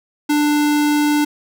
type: tone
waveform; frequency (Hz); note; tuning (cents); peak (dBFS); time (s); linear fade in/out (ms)
square; 295.8; D4; +13; -14; 0.29-1.25; 10
effects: none